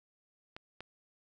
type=clicks; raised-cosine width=0.3 ms; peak=-28 dBFS; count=2; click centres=0.565 / 0.806 s; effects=none